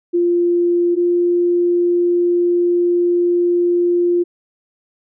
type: tone pair in turn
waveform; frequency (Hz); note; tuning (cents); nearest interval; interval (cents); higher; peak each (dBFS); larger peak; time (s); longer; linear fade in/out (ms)
sine; 347.8 / 349.8; F4 / F4; -7 / +3; unison; 10; second; -12; neither; 0.13-0.96 / 0.96-4.24; second; 20
effects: none